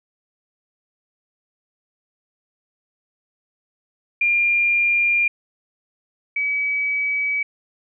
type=tone pair in turn; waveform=sine; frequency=2400 / 2280 Hz; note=D7 / C#7; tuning=+37 / +48 cents; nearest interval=minor second; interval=89 cents; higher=first; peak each=-15 / -19 dBFS; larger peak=first; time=4.21-5.28 / 6.36-7.43 s; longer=neither; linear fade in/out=5 ms; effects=none